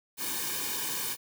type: noise with comb filter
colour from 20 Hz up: white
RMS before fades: -33 dBFS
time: 0.17-1.17 s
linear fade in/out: 50 ms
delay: 1.5 ms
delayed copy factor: -0.95
effects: none